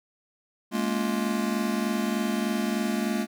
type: chord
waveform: square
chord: Bb minor seventh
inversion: third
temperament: just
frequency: 209.8 / 233.1 / 279.7 / 349.6 Hz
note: Ab3 / Bb3 / Db4 / F4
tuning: +18 / 0 / +16 / +2 cents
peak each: -29 / -30 / -35 / -34 dBFS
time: 0.71-3.27 s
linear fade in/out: 50 ms
effects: none